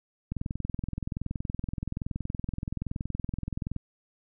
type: click train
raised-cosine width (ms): 5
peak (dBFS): -19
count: 74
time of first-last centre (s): 0.32-3.763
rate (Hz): 21.2
effects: none